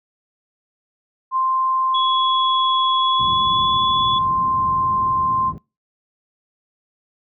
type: tone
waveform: sine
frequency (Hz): 1046.5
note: C6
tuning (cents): 0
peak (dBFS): -16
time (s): 1.31-5.53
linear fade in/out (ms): 50
type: tone with pitch glide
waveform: sine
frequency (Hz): 3370 to 3419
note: G#7 to G#7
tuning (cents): +25 to +50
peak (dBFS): -20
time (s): 1.94-4.19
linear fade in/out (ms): 10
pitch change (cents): +25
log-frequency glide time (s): 2.97-3.66
type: low-pass noise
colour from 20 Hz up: pink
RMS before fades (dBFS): -28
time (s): 3.19-5.58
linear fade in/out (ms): 0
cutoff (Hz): 180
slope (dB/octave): 12
effects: noise-tail reverb RT60 0.3 s tail -25 dB re dry + high-pass 100 Hz 12 dB/octave